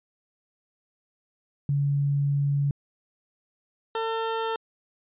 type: tone pair in turn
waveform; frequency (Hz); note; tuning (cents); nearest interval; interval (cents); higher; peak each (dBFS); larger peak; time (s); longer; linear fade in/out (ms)
sine / 20% pulse; 141.8 / 450.2; C#3 / A4; +40 / +40; octave + minor sixth; 2000; second; -21; neither; 1.69-2.71 / 3.95-4.56; first; 2
effects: resampled to 8000 Hz